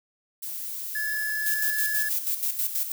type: noise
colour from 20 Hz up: violet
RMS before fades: -34 dBFS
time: 0.42-2.14 s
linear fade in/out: 10 ms
type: tone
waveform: triangle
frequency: 1713 Hz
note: A6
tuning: 47 cents flat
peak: -25 dBFS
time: 0.95-2.09 s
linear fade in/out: 5 ms
type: noise with tremolo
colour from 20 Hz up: violet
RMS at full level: -26 dBFS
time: 1.46-2.92 s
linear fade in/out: 2 ms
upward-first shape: square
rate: 6.2 Hz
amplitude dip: 60%
effects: none